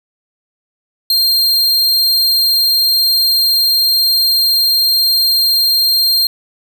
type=tone; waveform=45% pulse; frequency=4193 Hz; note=C8; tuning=3 cents sharp; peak=-9 dBFS; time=1.1-6.27 s; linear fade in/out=2 ms; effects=none